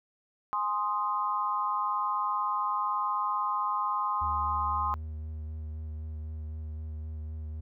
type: chord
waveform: sine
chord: Ab major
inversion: none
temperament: equal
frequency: 830.6 / 1046.5 / 1244.5 Hz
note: Ab5 / C6 / Eb6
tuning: 0 / 0 / 0 cents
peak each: -35 / -29 / -32 dBFS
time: 0.53-4.94 s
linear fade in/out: 0 ms
type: tone with vibrato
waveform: triangle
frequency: 77.7 Hz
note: D#2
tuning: 2 cents flat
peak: -33 dBFS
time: 4.21-7.61 s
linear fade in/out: 10 ms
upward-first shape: sine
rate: 3.9 Hz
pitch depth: 19 cents each way
effects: none